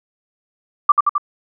sine tone with echo, 1174.7 Hz, D6, in tune, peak -5 dBFS, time 0.89-0.92 s, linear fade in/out 5 ms, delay 87 ms, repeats 3, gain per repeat -3 dB, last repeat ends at 1.181 s, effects none

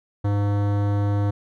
sine tone with hard clipping, 101.8 Hz, G#2, 34 cents flat, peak -21 dBFS, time 0.24-1.31 s, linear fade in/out 10 ms, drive 18 dB, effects none

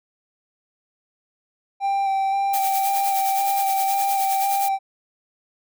triangle tone with vibrato, 784 Hz, G5, in tune, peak -17 dBFS, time 1.8-4.79 s, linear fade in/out 50 ms, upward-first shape square, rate 1.9 Hz, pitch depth 13 cents each way
blue noise with tremolo, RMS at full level -27 dBFS, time 2.53-4.69 s, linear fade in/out 10 ms, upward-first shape sine, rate 9.6 Hz, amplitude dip 55%
effects none

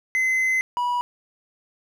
triangle tone pair in turn, 2049 / 974.6 Hz, C7 / B5, -37 / -23 cents, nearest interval octave + minor second, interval 1286 cents, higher first, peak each -17 / -19 dBFS, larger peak first, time 0.15-0.61 / 0.77-1.01 s, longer first, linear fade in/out 0 ms, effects none

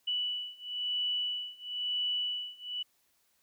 sine beating tone pair, 2960 / 2961 Hz, F#7 / F#7, 0 / +1 cents, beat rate 1 Hz, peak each -35 / -34 dBFS, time 0.07-2.83 s, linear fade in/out 10 ms, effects white hiss -72 dBFS RMS until 3.42 s

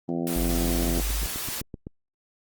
harmonic tone, 85 Hz, F2, 46 cents flat, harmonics 2 / 3 / 4 / 5 / 6 / 7 / 8 / 9, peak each -31 / -29 / -31 / -39 / -39 / -41 / -39 / -43 dBFS, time 0.08-1.01 s, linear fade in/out 10 ms
white noise, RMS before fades -32 dBFS, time 0.27-1.61 s, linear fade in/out 0 ms
sine tone, 50.3 Hz, G1, 45 cents sharp, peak -25 dBFS, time 0.36-1.26 s, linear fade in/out 0 ms
click train, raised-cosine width 3 ms, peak -22 dBFS, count 9, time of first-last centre 0.85-1.869 s, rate 7.85 Hz
effects Opus 24 kbps

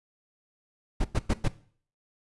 brown noise bursts, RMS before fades -23 dBFS, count 4, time 1-1.484 s, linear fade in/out 10 ms, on 46 ms, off 100 ms, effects noise-tail reverb RT60 0.5 s tail -18 dB re dry + resampled to 24000 Hz

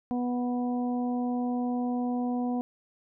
harmonic tone, 245.7 Hz, B3, 9 cents flat, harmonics 1 / 2 / 3 / 4, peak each -27 / -38 / -36 / -45 dBFS, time 0.11-2.61 s, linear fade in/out 0 ms, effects none

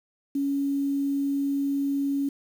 sine tone with quantisation, 279.3 Hz, C#4, 13 cents sharp, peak -23 dBFS, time 0.35-2.29 s, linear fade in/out 5 ms, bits 8, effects none

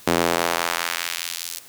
sawtooth tone with high-pass filter sweep, 84.9 Hz, F2, 48 cents flat, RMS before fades -24 dBFS, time 0.07-1.59 s, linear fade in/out 5 ms, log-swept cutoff 280 to 6000 Hz, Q 0.84, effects white hiss -46 dBFS RMS until 1.68 s

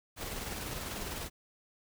pink noise with tremolo, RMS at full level -38 dBFS, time 0.16-1.3 s, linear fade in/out 50 ms, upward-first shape square, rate 20 Hz, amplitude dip 30%, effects none

